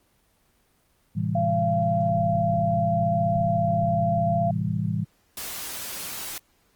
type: chord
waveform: sine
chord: A minor seventh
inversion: none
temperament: equal with one note detuned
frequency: 110 / 130.81 / 164.81 / 199.65 Hz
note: A2 / C3 / E3 / G3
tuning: 0 / 0 / 0 / +32 cents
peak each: -28 / -32 / -27 / -30 dBFS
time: 1.15-5.05 s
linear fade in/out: 20 ms
type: tone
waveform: sine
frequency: 684 Hz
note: F5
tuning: 36 cents flat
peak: -22 dBFS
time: 1.35-4.51 s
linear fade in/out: 5 ms
type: noise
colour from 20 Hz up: white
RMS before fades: -34 dBFS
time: 5.37-6.38 s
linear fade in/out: 2 ms
effects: pink hiss -65 dBFS RMS until 6.75 s + Opus 24 kbps